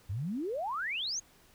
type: exponential sweep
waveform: sine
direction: up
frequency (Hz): 87.31 to 6770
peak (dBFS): -32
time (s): 0.09-1.2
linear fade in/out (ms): 10
effects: pink hiss -62 dBFS RMS until 1.54 s